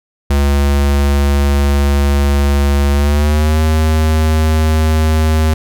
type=tone with pitch glide; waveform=square; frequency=70.7 to 78.45 Hz; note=C#2 to D#2; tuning=+35 to +15 cents; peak=-10 dBFS; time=0.3-5.54 s; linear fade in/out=5 ms; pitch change=+180 cents; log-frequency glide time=2.92-3.61 s; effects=none